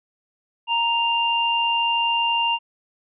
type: tone pair together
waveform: sine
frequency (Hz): 932.3 / 2794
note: A#5 / F7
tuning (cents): 0 / 0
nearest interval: octave + perfect fifth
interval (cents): 1900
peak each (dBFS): -21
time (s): 0.67-2.59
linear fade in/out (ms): 50
effects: none